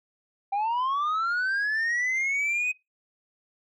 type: linear sweep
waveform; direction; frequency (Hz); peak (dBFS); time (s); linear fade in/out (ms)
sine; up; 779 to 2524; -21; 0.52-2.72; 10
effects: noise-tail reverb RT60 0.2 s tail -23 dB re dry + tanh soft clip ceiling -23 dBFS